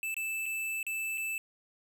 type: tone with dropouts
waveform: square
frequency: 2637 Hz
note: E7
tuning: in tune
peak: -33 dBFS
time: 0.03-1.38 s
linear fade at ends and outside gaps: 1 ms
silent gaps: 0.143-0.166 / 0.458-0.462 / 0.829-0.866 / 1.175-1.179 s
effects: none